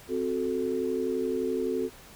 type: chord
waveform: sine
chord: F# diminished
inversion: second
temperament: equal with one note detuned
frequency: 261.6 / 368.3 / 440 Hz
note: C4 / F#4 / A4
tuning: 0 / -8 / 0 cents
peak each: -32 / -30 / -30 dBFS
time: 0.08-1.9 s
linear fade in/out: 50 ms
effects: pink hiss -50 dBFS RMS until 2.15 s